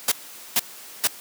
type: noise bursts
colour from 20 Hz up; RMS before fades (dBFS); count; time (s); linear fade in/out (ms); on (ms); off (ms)
white; -19; 3; 0.08-1.074; 5; 38; 440
effects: white hiss -42 dBFS RMS until 1.2 s + high-pass 200 Hz 12 dB/octave